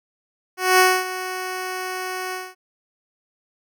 10% pulse tone with ADSR envelope, 370.3 Hz, F#4, 1 cent sharp, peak -3 dBFS, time 0.57-2.55 s, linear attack 220 ms, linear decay 250 ms, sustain -15 dB, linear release 220 ms, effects none

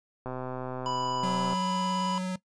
click train, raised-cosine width 1 ms, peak -22 dBFS, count 164, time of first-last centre 0.26-1.533 s, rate 128 Hz
harmonic tone, 987.8 Hz, B5, in tune, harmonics 1 / 3 / 5 / 7, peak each -30 / -40 / -44 / -47 dBFS, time 0.86-2.18 s, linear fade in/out 0 ms
square tone with vibrato, 185 Hz, F#3, in tune, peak -30 dBFS, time 1.23-2.36 s, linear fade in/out 5 ms, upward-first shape square, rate 18 Hz, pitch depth 10 cents each way
effects noise-tail reverb RT60 0.1 s tail -18 dB re dry + resampled to 22050 Hz

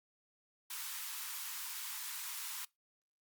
white high-pass noise, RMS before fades -43 dBFS, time 0.7-2.65 s, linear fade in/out 5 ms, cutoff 870 Hz, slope 96 dB/octave, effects noise-tail reverb RT60 0.2 s tail -23 dB re dry + Opus 48 kbps

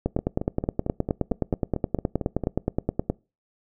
two click trains, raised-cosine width 2 ms, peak -9 / -14 dBFS, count 30 / 11, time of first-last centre 0.06-3.1 / 0.19-2.437 s, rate 9.54 / 4.45 Hz, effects noise-tail reverb RT60 0.3 s tail -24 dB re dry

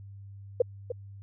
sine tone with echo, 490 Hz, B4, 14 cents flat, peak -17 dBFS, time 0.6-0.62 s, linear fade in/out 5 ms, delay 300 ms, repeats 1, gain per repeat -11 dB, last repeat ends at 0.92 s, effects added 99 Hz sine -43 dBFS peak until 1.22 s

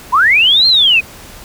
sine linear two-way sweep, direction up then down, 918 to 4249 to 2442 Hz, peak -6 dBFS, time 0.12-1.01 s, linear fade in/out 20 ms, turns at 0.67 s, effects pink hiss -35 dBFS RMS until 1.44 s

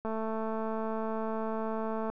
click train, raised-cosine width 1 ms, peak -22 dBFS, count 454, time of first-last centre 0.05-2.1 s, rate 221 Hz, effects none

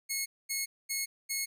10% pulse tone bursts, 2179 Hz, C#7, 30 cents flat, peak -22 dBFS, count 4, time 0.09-1.46 s, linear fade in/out 20 ms, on 170 ms, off 230 ms, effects none

